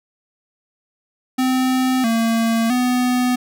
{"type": "tone with pitch steps", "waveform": "square", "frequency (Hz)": [257.7, 227.7, 249.2], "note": ["C4", "A#3", "B3"], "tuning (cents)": [-26, -40, 16], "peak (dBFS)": -16, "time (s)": [1.38, 3.36], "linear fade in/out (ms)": 10, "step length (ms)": 660, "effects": []}